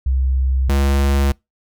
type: tone pair in turn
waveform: sine / square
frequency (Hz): 65.41 / 69.3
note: C2 / C#2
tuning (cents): 0 / 0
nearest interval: minor second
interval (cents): 100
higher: second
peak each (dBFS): -14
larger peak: neither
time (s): 0.06-0.69 / 0.69-1.32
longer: neither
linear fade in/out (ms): 5
effects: noise-tail reverb RT60 0.2 s tail -25 dB re dry